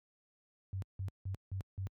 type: tone bursts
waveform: sine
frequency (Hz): 95.7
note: G2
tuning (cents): -41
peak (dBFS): -35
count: 5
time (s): 0.73-1.87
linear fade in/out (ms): 0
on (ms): 92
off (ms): 170
effects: high-pass 60 Hz 12 dB/octave